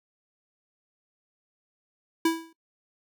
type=tone with exponential decay; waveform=square; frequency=327.8 Hz; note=E4; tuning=10 cents flat; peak=-18 dBFS; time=2.25-2.53 s; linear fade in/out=5 ms; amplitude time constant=60 ms; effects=noise-tail reverb RT60 0.1 s tail -18 dB re dry